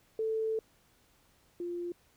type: tone pair in turn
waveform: sine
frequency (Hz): 441.8 / 348.7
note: A4 / F4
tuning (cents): +7 / -3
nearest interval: major third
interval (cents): 410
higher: first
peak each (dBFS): -29 / -34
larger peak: first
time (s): 0.19-0.59 / 1.6-1.92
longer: first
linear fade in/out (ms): 2
effects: pink hiss -67 dBFS RMS until 2.16 s